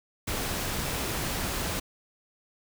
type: noise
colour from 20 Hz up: pink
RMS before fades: -31 dBFS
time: 0.27-1.8 s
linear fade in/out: 10 ms
effects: none